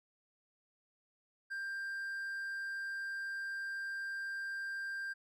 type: tone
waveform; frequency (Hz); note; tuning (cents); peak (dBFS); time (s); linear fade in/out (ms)
triangle; 1587; G6; +21; -36; 1.5-5.14; 20
effects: none